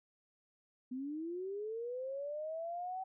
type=linear sweep; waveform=sine; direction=up; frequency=246.9 to 765 Hz; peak=-38 dBFS; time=0.91-3.04 s; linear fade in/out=10 ms; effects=none